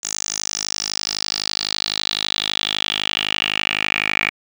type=tone with band-pass filter sweep; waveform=10% pulse; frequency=51.91 Hz; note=G#1; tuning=in tune; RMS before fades=-23 dBFS; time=0.03-4.3 s; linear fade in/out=5 ms; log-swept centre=6700 to 2300 Hz; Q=5.3; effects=none